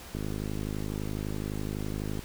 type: click train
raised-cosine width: 3 ms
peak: -21 dBFS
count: 107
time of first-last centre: 0.15-2.192 s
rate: 51.9 Hz
effects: pink hiss -46 dBFS RMS until 2.24 s